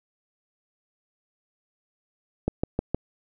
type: click train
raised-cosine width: 2 ms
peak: -10 dBFS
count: 4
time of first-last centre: 2.48-2.946 s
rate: 6.44 Hz
effects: none